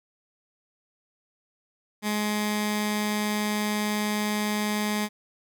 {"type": "tone with notch filter", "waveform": "15% pulse", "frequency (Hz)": 210.2, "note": "G#3", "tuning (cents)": 21, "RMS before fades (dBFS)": -27, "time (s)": [2.02, 5.09], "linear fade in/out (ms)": 50, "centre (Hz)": 520, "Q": 0.79, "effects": []}